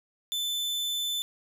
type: tone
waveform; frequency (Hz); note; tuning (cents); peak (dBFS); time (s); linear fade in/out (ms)
40% pulse; 3520; A7; 0; -27; 0.32-1.22; 0
effects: none